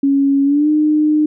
sine tone with pitch glide, 277.2 to 304 Hz, C#4 to D#4, 0 to -40 cents, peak -10 dBFS, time 0.03-1.26 s, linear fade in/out 5 ms, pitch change +160 cents, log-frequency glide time 0.44-0.69 s, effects none

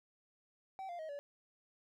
triangle tone with pitch steps, 768 / 696.2 / 631.1 / 572 Hz, G5 / F5 / D#5 / D5, -36 / -6 / +24 / -46 cents, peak -40 dBFS, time 0.79-1.19 s, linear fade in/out 0 ms, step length 100 ms, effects none

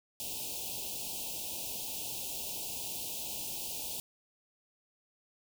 white band-stop noise, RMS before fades -39 dBFS, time 0.2-4 s, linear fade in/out 0 ms, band 940 to 2500 Hz, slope 96 dB/octave, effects none

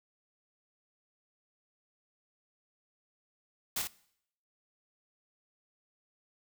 white noise with echo, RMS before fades -33 dBFS, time 3.76-3.82 s, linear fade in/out 5 ms, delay 54 ms, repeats 1, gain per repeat -5 dB, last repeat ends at 3.874 s, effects noise-tail reverb RT60 0.7 s tail -21 dB re dry

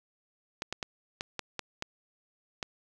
clicks, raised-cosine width 0.2 ms, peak -16 dBFS, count 8, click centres 0.621 / 0.726 / 0.828 / 1.209 / 1.393 / 1.593 / 1.824 / 2.628 s, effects none

